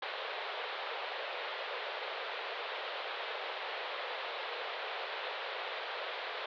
pink band-pass noise, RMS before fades -40 dBFS, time 0.02-6.46 s, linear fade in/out 5 ms, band 440 to 4000 Hz, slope 48 dB/octave, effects none

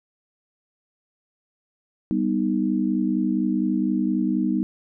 sine chord, G augmented, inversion none, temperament equal, 196 / 246.9 / 311.1 Hz, G3 / B3 / D#4, 0 / 0 / 0 cents, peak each -24 dBFS, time 2.11-4.63 s, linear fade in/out 0 ms, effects none

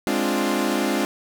sawtooth chord, D half-diminished seventh, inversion second, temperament equal, 207.7 / 261.6 / 293.7 / 349.2 Hz, Ab3 / C4 / D4 / F4, 0 / 0 / 0 / 0 cents, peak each -22 dBFS, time 0.07-1.05 s, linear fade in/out 0 ms, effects none

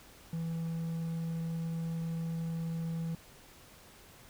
triangle tone, 164.81 Hz, E3, in tune, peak -31 dBFS, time 0.33-3.15 s, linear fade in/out 2 ms, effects pink hiss -56 dBFS RMS until 4.29 s

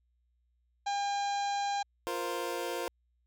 harmonic tone, 805 Hz, G5, 46 cents sharp, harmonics 1 / 2 / 3 / 4 / 5 / 6 / 7 / 8 / 9, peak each -30 / -43 / -46 / -48 / -43 / -55 / -51 / -51 / -51 dBFS, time 0.86-1.83 s, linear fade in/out 10 ms
25% pulse chord, F suspended fourth, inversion none, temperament equal, 349.2 / 466.2 / 523.3 Hz, F4 / Bb4 / C5, 0 / 0 / 0 cents, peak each -34 dBFS, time 2.07-2.88 s, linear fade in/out 0 ms
effects added 60 Hz sine -70 dBFS peak until 3.26 s

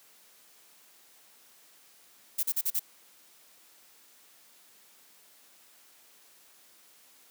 violet noise bursts, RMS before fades -28 dBFS, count 5, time 2.38-2.796 s, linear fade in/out 10 ms, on 52 ms, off 39 ms, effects white hiss -59 dBFS RMS until 7.3 s + high-pass 200 Hz 12 dB/octave

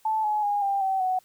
sine tone with pitch steps, 874 / 846.2 / 819.2 / 793.2 / 767.9 / 743.5 Hz, A5 / G#5 / G#5 / G5 / G5 / F#5, -12 / +32 / -24 / +20 / -36 / +8 cents, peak -22 dBFS, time 0.05-1.19 s, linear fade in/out 5 ms, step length 190 ms, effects white hiss -61 dBFS RMS until 1.24 s

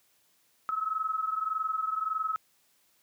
sine tone pair together, 1284.3 / 1306 Hz, E6 / E6, -46 / -17 cents, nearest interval unison, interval 29 cents, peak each -30 / -33 dBFS, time 0.69-2.36 s, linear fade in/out 0 ms, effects white hiss -68 dBFS RMS until 3.02 s + high-pass 80 Hz 12 dB/octave

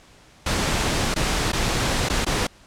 pink noise with dropouts, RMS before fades -22 dBFS, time 0.46-2.47 s, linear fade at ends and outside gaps 5 ms, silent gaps 1.142-1.16 / 1.52-1.53 / 2.088-2.098 / 2.249-2.264 s, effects pink hiss -51 dBFS RMS until 2.66 s + low-pass 8000 Hz 12 dB/octave

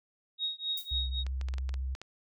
sine tone with tremolo, 3762 Hz, A#7, 15 cents sharp, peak -28 dBFS, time 0.38-1.24 s, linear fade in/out 50 ms, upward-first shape triangle, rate 3.8 Hz, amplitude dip 100%
violet noise with exponential decay, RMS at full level -37 dBFS, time 0.77-0.95 s, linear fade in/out 5 ms, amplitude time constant 39 ms
sine tone with vibrato, 65.5 Hz, C2, 2 cents sharp, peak -31 dBFS, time 0.91-1.95 s, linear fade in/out 10 ms, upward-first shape sine, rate 10 Hz, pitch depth 14 cents each way
clicks, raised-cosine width 0.2 ms, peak -26 dBFS, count 9, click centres 1.266 / 1.413 / 1.486 / 1.539 / 1.583 / 1.692 / 1.741 / 1.951 / 2.016 s
effects none

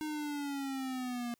square linear sweep, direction down, 309.1 to 235.7 Hz, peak -36 dBFS, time 0.01-1.34 s, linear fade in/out 0 ms, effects white hiss -75 dBFS RMS until 1.39 s

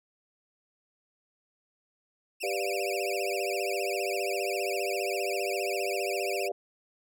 sawtooth tone with vibrato, 2500 Hz, D#7, 8 cents sharp, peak -31 dBFS, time 2.4-6.49 s, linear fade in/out 20 ms, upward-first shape triangle, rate 15 Hz, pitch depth 200 cents each way
sine chord, G dominant seventh, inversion none, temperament equal, 392 / 493.9 / 587.3 / 698.5 Hz, G4 / B4 / D5 / F5, 0 / 0 / 0 / 0 cents, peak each -33 / -36 / -34 / -36 dBFS, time 2.43-6.52 s, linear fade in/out 5 ms
effects none

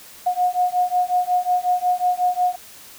sine beating tone pair, 720 / 725.5 Hz, F#5 / F#5, -47 / -34 cents, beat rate 5.5 Hz, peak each -20 dBFS, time 0.26-2.56 s, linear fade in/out 10 ms, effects white hiss -43 dBFS RMS until 2.98 s

